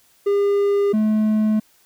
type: tone pair in turn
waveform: triangle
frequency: 403.3 / 215.3 Hz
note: G4 / A3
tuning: +49 / -37 cents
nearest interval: major seventh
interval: 1086 cents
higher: first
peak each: -13 dBFS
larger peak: neither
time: 0.26-0.93 / 0.93-1.6 s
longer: neither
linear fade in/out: 10 ms
effects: white hiss -57 dBFS RMS until 1.85 s